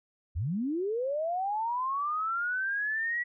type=linear sweep; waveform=sine; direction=up; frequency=65.9 to 1947 Hz; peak=-28 dBFS; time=0.35-3.24 s; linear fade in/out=20 ms; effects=none